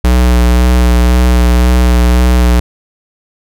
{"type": "tone with vibrato", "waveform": "square", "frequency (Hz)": 61.1, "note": "B1", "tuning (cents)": -18, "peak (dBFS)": -6, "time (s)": [0.04, 2.6], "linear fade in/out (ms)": 5, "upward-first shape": "sine", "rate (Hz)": 1.9, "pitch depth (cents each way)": 22, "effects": []}